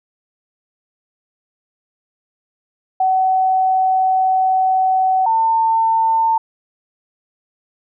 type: tone pair in turn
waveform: sine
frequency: 754 / 899.3 Hz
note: F#5 / A5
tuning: +32 / +38 cents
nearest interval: minor third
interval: 306 cents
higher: second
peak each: -12 dBFS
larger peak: neither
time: 3-5.26 / 5.26-6.38 s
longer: first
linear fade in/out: 5 ms
effects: none